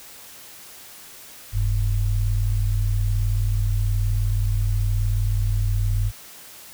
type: tone pair together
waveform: sine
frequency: 43.08 / 102 Hz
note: F1 / G#2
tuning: -23 / -31 cents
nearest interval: octave + minor third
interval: 1492 cents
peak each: -21 dBFS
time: 1.52-6.12 s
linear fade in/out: 50 ms
effects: white hiss -43 dBFS RMS until 6.73 s